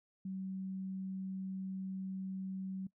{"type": "tone", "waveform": "sine", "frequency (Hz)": 190, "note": "F#3", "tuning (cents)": 46, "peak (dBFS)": -38, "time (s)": [0.25, 2.87], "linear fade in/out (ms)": 5, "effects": ["noise-tail reverb RT60 0.1 s tail -21 dB re dry"]}